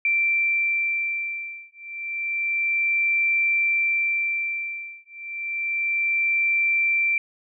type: beating tone pair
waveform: sine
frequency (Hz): 2349 / 2349.3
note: D7 / D7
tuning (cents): 0 / 0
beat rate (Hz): 0.3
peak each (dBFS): -24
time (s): 0.05-7.18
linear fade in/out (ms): 2
effects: none